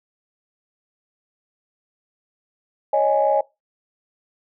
sine chord, C# suspended second, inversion none, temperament equal with one note detuned, 554.4 / 619.4 / 830.6 Hz, C#5 / D#5 / G#5, 0 / -8 / 0 cents, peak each -19 dBFS, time 2.93-3.41 s, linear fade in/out 5 ms, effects noise-tail reverb RT60 0.2 s tail -20 dB re dry + tanh soft clip ceiling -6 dBFS

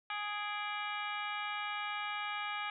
harmonic tone with a mistuned harmonic, 415.5 Hz, G#4, 1 cent sharp, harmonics 2 / 3 / 4 / 5 / 6 / 7 / 8 / 9, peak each -42 / -41 / -44 / -49 / -42 / -47 / -50 / -53 dBFS, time 0.1-2.7 s, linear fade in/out 2 ms, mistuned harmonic 6, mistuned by -100 cents, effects none

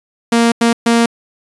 sawtooth tone bursts at uneven times, 232.9 Hz, A#3, 1 cent flat, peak -5 dBFS, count 3, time 0.32-0.52 / 0.61-0.73 / 0.86-1.06 s, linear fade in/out 5 ms, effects resampled to 24000 Hz

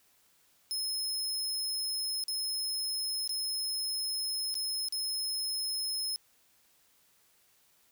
sawtooth tone with dropouts, 5170 Hz, E8, 34 cents flat, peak -29 dBFS, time 0.71-6.16 s, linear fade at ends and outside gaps 0 ms, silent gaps 2.238-2.282 / 3.276-3.293 / 4.542-4.553 / 4.885-4.924 s, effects white hiss -67 dBFS RMS until 7.91 s

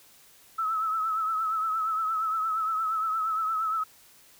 sine tone with vibrato, 1300 Hz, E6, 24 cents flat, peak -25 dBFS, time 0.58-3.84 s, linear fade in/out 10 ms, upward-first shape triangle, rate 8.6 Hz, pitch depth 57 cents each way, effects white hiss -56 dBFS RMS until 4.39 s

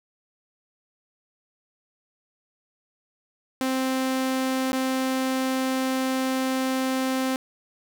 sawtooth tone with dropouts, 261.6 Hz, C4, in tune, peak -19 dBFS, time 3.61-7.36 s, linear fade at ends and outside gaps 0 ms, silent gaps 4.72-4.73 s, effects none

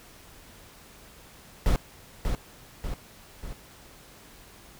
brown noise with echo, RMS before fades -21 dBFS, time 1.66-1.76 s, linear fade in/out 0 ms, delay 590 ms, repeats 3, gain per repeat -5 dB, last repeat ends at 3.53 s, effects pink hiss -51 dBFS RMS until 4.79 s

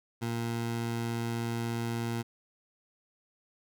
20% pulse tone, 116.6 Hz, A#2, 1 cent sharp, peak -26 dBFS, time 0.21-2.23 s, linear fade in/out 20 ms, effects none

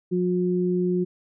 sine tone pair together, 180 / 360 Hz, F#3 / F#4, -47 / -47 cents, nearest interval octave, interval 1200 cents, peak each -23 dBFS, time 0.11-1.05 s, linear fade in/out 20 ms, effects none

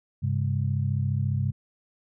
sine tone cluster, 99.5 / 134 / 199.5 Hz, G2 / C3 / G3, +26 / +42 / +31 cents, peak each -26 / -26 / -35 dBFS, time 0.22-1.52 s, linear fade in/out 20 ms, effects none

